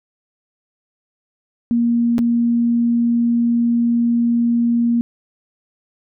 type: tone with dropouts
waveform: sine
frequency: 235.6 Hz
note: A#3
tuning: 19 cents sharp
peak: -13 dBFS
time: 1.71-5.01 s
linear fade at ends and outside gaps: 0 ms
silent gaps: 2.182-2.19 s
effects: none